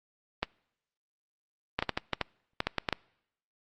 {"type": "clicks", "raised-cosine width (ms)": 0.3, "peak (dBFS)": -11, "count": 12, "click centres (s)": [0.43, 1.79, 1.825, 1.893, 1.975, 2.133, 2.213, 2.604, 2.67, 2.783, 2.888, 2.927], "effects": ["noise-tail reverb RT60 0.8 s tail -26 dB re dry", "Opus 32 kbps"]}